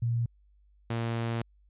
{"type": "tone pair in turn", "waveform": ["sine", "sawtooth"], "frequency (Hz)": [117.5, 115.68], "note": ["A#2", "A#2"], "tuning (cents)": [14, -13], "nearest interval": "unison", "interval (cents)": 27, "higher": "first", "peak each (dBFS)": [-25, -25], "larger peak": "neither", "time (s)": [[0.02, 0.26], [0.9, 1.42]], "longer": "second", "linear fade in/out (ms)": 5, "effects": ["added 50 Hz sine -59 dBFS peak until 1.69 s", "resampled to 8000 Hz"]}